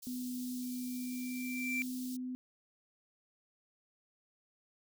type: high-pass noise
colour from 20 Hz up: white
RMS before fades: -49 dBFS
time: 0.02-2.17 s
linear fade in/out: 10 ms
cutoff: 3900 Hz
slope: 24 dB/octave
type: tone with pitch glide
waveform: sine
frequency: 250 to 253.2 Hz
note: B3 to B3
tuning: +21 to +43 cents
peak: -37 dBFS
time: 0.07-2.35 s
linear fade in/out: 0 ms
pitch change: +22 cents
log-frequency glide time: 1.02-1.88 s
type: tone with exponential growth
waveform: triangle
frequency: 2349 Hz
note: D7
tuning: in tune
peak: -30 dBFS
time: 0.62-1.82 s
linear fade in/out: 0 ms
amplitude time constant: 260 ms
effects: none